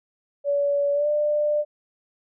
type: tone with pitch glide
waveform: sine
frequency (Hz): 570 to 595.6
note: C#5 to D5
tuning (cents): +48 to +24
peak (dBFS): -19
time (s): 0.44-1.65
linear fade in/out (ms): 50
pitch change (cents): +76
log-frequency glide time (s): 0.93-1.08
effects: none